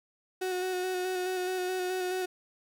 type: tone with vibrato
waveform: 35% pulse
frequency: 367.8 Hz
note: F#4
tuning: 10 cents flat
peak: -28 dBFS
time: 0.41-2.26 s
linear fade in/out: 10 ms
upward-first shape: square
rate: 4.7 Hz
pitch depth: 19 cents each way
effects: none